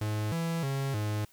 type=tone with pitch steps; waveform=45% pulse; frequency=106.6 / 166.2 / 136.7 / 105.6 Hz; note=G#2 / E3 / C#3 / G#2; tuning=+46 / +15 / -24 / +29 cents; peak=-29 dBFS; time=0.01-1.25 s; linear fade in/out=5 ms; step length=310 ms; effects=white hiss -62 dBFS RMS until 1.32 s